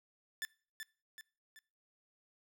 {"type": "tone with echo", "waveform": "sawtooth", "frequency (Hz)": 1757, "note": "A6", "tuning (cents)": -3, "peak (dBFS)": -33, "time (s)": [0.42, 0.45], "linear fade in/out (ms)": 0, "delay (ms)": 380, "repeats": 3, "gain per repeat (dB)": -6, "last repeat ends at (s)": 1.59, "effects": ["noise-tail reverb RT60 0.4 s tail -23 dB re dry"]}